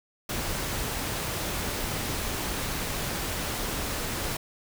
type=noise; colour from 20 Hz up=pink; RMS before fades=-31 dBFS; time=0.29-4.37 s; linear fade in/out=5 ms; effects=none